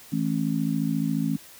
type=harmonic tone; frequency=54.3 Hz; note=A1; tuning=22 cents flat; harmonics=3 / 4 / 5; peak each=-27 / -27 / -27 dBFS; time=0.12-1.37 s; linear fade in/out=10 ms; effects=white hiss -48 dBFS RMS until 1.59 s